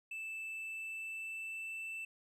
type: tone with pitch glide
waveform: triangle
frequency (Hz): 2639 to 2656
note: E7 to E7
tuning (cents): +1 to +12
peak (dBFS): -39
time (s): 0.11-2.05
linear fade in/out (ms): 5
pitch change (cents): +11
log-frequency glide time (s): 0.44-1.8
effects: none